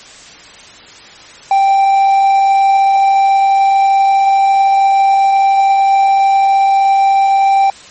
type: tone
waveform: triangle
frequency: 784 Hz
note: G5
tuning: in tune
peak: -5 dBFS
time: 1.51-7.7 s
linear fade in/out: 2 ms
effects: white hiss -36 dBFS RMS until 7.9 s + MP3 32 kbps